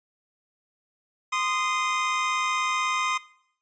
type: tone pair together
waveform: 25% pulse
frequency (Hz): 1037.7 / 1234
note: C6 / D#6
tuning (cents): -15 / -15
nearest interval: minor third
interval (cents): 300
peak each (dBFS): -23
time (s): 1.32-3.18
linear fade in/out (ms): 10
effects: noise-tail reverb RT60 0.7 s tail -21 dB re dry + resampled to 16000 Hz